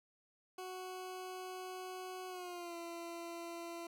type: tone with pitch glide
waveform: 20% pulse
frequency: 370 to 339.3 Hz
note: F#4 to F4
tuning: 0 to -50 cents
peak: -39 dBFS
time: 0.58-3.87 s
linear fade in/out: 5 ms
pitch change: -150 cents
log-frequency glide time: 2.28-2.76 s
effects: none